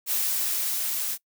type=noise with level ramp; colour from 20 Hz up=blue; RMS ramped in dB=-25 to -29 dBFS; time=0.06-1.18 s; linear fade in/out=50 ms; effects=noise-tail reverb RT60 0.1 s tail -22 dB re dry